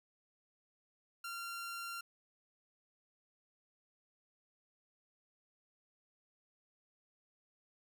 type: tone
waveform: sawtooth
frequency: 1380 Hz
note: F6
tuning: 21 cents flat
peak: -38 dBFS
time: 1.24-2.01 s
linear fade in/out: 5 ms
effects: none